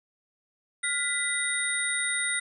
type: tone cluster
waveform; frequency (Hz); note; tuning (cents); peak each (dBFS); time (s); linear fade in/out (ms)
sine; 1424 / 1989 / 3738 / 9070; F6 / B6 / A#7 / C#9; +33 / +12 / +4 / +39; -34 / -29 / -34 / -30; 0.83-2.4; 10
effects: none